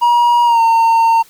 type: tone with pitch glide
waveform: triangle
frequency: 955 to 912.4 Hz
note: A#5 to A#5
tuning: +42 to -37 cents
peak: -6 dBFS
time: 0.01-1.23 s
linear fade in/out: 20 ms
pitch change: -79 cents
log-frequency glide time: 0.45-0.61 s
effects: white hiss -46 dBFS RMS until 1.29 s